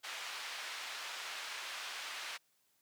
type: band-pass noise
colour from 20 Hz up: white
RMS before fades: -44 dBFS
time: 0.03-2.38 s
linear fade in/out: 20 ms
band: 890 to 3600 Hz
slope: 12 dB/octave
effects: white hiss -75 dBFS RMS until 2.81 s + high-pass 80 Hz 12 dB/octave